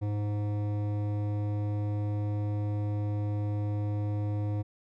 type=tone with hard clipping; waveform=triangle; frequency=103.83 Hz; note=G#2; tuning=in tune; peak=-30 dBFS; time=0.01-4.63 s; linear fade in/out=20 ms; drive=17 dB; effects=none